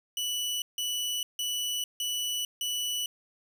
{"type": "tone bursts", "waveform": "sawtooth", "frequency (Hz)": 2960, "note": "F#7", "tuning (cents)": 0, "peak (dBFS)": -26, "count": 5, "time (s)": [0.17, 3.06], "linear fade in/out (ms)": 2, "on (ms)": 450, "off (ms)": 160, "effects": ["11-bit"]}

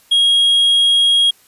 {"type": "tone", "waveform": "triangle", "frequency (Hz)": 3280, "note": "G#7", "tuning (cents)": -22, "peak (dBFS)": -8, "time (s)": [0.11, 1.31], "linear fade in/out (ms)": 10, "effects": ["white hiss -51 dBFS RMS until 1.47 s", "resampled to 32000 Hz"]}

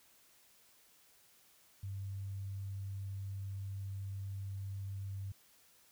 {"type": "tone", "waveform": "sine", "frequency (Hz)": 98, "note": "G2", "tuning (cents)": 0, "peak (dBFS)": -39, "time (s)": [1.83, 5.32], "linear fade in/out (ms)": 5, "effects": ["white hiss -66 dBFS RMS until 5.91 s"]}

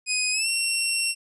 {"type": "tone with pitch glide", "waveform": "15% pulse", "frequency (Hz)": [2502, 2728], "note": ["D#7", "F7"], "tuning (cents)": [9, -41], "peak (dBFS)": -15, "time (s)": [0.06, 1.15], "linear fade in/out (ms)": 50, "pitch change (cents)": 150, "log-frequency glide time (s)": [0.32, 0.48], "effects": ["resampled to 24000 Hz"]}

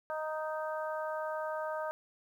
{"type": "harmonic tone", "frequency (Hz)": 311.1, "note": "D#4", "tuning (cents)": 0, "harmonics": [2, 3, 4, 5], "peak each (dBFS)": [-36, -40, -42, -44], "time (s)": [0.1, 1.91], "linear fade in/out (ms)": 0, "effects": ["11-bit"]}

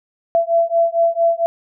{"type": "beating tone pair", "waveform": "sine", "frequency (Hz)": [670, 674.4], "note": ["E5", "E5"], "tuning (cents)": [28, 39], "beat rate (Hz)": 4.4, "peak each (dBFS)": -16, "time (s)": [0.35, 1.46], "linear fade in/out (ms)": 0, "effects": []}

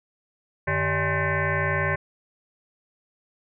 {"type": "tone with frequency modulation", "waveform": "sine", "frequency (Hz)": 818, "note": "G#5", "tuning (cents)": -26, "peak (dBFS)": -21, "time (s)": [0.67, 1.96], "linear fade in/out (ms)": 10, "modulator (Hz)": 242, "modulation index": 5.1, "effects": []}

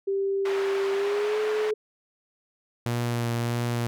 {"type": "tone with pitch glide", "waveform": "sine", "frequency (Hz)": [392.5, 428], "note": ["G4", "A4"], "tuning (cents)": [2, -48], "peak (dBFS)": -23, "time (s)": [0.07, 1.74], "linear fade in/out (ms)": 10, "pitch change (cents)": 150, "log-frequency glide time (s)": [0.93, 1.38]}
{"type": "band-pass noise", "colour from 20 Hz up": "white", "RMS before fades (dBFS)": -36, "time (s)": [0.45, 1.71], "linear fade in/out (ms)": 5, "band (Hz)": [470, 1800], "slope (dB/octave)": 12}
{"type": "tone with vibrato", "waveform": "sawtooth", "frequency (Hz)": 118.7, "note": "A#2", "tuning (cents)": 32, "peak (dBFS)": -21, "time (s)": [2.86, 3.87], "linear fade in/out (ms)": 0, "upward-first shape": "triangle", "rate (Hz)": 1.6, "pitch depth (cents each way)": 19}
{"effects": []}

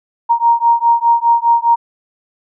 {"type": "beating tone pair", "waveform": "sine", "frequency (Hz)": [932.3, 937.2], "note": ["A#5", "A#5"], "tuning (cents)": [0, 9], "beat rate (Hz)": 4.9, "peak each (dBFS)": -12, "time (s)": [0.29, 1.76], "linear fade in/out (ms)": 20, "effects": []}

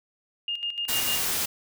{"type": "tone with tremolo", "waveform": "sine", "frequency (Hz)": 2830, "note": "F7", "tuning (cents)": 22, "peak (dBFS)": -26, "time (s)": [0.48, 1.19], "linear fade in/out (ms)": 2, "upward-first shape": "square", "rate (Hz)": 6.7, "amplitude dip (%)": 65}
{"type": "noise", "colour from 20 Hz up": "white", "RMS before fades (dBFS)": -27, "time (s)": [0.88, 1.46], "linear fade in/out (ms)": 10}
{"effects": []}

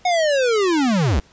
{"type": "linear sweep", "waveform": "square", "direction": "down", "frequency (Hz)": [736, 52], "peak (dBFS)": -16, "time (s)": [0.05, 1.2], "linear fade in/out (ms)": 5, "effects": ["pink hiss -52 dBFS RMS until 1.32 s", "resampled to 16000 Hz"]}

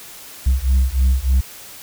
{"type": "beating tone pair", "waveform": "sine", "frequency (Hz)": [63.4, 66.7], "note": ["B1", "C2"], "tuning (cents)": [46, 34], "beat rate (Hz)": 3.3, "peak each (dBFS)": -14, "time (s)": [0.46, 1.41], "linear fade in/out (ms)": 10, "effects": ["tanh soft clip ceiling -10 dBFS", "white hiss -38 dBFS RMS until 1.82 s"]}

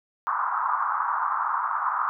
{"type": "band-pass noise", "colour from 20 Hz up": "pink", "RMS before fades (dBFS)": -26, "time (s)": [0.27, 2.09], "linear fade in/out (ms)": 0, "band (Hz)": [950, 1300], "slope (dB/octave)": 48, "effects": []}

